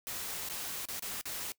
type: noise with dropouts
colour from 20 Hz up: white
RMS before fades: -39 dBFS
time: 0.07-1.52 s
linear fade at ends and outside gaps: 0 ms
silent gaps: 0.488-0.498 / 0.854-0.886 / 0.995-1.023 / 1.212-1.255 s
effects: noise-tail reverb RT60 0.1 s tail -21 dB re dry